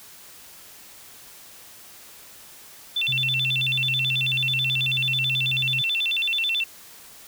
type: tone with vibrato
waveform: sine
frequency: 3080 Hz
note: G7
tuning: 31 cents flat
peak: -21 dBFS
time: 2.96-6.64 s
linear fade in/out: 5 ms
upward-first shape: square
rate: 9.2 Hz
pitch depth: 230 cents each way
type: tone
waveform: sine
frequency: 130.81 Hz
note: C3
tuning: in tune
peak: -29 dBFS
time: 3.08-5.82 s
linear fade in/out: 10 ms
effects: white hiss -46 dBFS RMS until 7.27 s